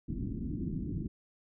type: low-pass noise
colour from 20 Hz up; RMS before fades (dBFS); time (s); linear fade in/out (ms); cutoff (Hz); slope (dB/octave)
white; -36; 0.08-1.08; 10; 310; 48
effects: none